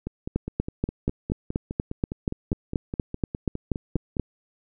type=two click trains; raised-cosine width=3 ms; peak=-10 / -17 dBFS; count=17 / 21; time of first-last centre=0.36-4.197 / 0.07-4.168 s; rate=4.17 / 4.88 Hz; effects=none